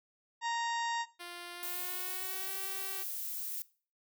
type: harmonic tone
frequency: 932.3 Hz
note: A#5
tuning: in tune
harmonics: 1 / 2 / 3 / 4 / 5 / 6 / 7 / 8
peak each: -33 / -39 / -46 / -44 / -50 / -49 / -54 / -49 dBFS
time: 0.41-1.06 s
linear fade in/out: 50 ms
type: tone with pitch glide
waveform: 5% pulse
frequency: 349.2 to 385.2 Hz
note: F4 to G4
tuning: 0 to -30 cents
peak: -32 dBFS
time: 1.19-3.04 s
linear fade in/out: 20 ms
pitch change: +170 cents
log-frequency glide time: 1.54-2.55 s
type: noise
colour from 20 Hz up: violet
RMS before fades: -39 dBFS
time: 1.63-3.62 s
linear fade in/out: 0 ms
effects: noise-tail reverb RT60 0.4 s tail -20 dB re dry